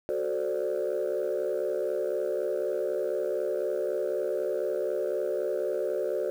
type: chord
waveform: sine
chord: D dominant seventh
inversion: first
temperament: equal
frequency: 370 / 440 / 523.3 / 587.3 Hz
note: F#4 / A4 / C5 / D5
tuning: 0 / 0 / 0 / 0 cents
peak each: -31 dBFS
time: 0.09-6.3 s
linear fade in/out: 0 ms
effects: tanh soft clip ceiling -21 dBFS + 9-bit